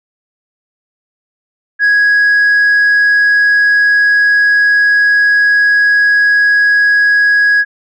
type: tone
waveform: sine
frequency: 1661.2 Hz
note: G#6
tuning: in tune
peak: -4 dBFS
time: 1.79-7.65 s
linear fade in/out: 50 ms
effects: tanh soft clip ceiling -5 dBFS